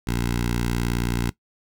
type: tone with notch filter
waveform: 10% pulse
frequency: 59 Hz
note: A#1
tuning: 22 cents sharp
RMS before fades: -24 dBFS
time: 0.07-1.3 s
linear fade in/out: 5 ms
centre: 610 Hz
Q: 1
effects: noise-tail reverb RT60 0.1 s tail -18 dB re dry